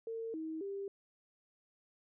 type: tone with pitch steps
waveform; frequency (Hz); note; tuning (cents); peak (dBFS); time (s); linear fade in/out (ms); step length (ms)
sine; 453.3 / 318.3 / 396.1; A#4 / D#4 / G4; -48 / +39 / +18; -38; 0.07-0.88; 2; 270
effects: none